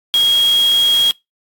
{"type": "tone in noise", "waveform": "sine", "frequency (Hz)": 3280, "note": "G#7", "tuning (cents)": -22, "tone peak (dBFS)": -10, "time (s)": [0.14, 1.11], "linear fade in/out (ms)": 0, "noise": "white", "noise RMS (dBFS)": -26, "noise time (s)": [0.14, 1.11], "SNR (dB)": 13, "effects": ["noise-tail reverb RT60 0.2 s tail -25 dB re dry", "AAC 64 kbps"]}